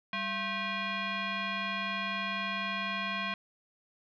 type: tone with frequency modulation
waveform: sine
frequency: 680 Hz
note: F5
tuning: 46 cents flat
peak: -31 dBFS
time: 0.13-3.34 s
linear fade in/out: 2 ms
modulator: 876 Hz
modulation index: 3
effects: none